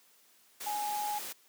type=tone in noise; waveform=sine; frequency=833 Hz; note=G#5; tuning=5 cents sharp; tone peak=-32 dBFS; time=0.66-1.19 s; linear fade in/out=10 ms; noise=white; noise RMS=-41 dBFS; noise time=0.6-1.33 s; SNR=+6 dB; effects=white hiss -64 dBFS RMS until 1.48 s + high-pass 200 Hz 12 dB/octave